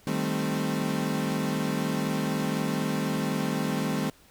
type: chord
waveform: 35% pulse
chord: A half-diminished seventh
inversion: second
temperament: equal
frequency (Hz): 155.56 / 196 / 220 / 261.6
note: Eb3 / G3 / A3 / C4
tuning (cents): 0 / 0 / 0 / 0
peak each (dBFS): -30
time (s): 0.07-4.1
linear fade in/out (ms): 2
effects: pink hiss -57 dBFS RMS until 4.3 s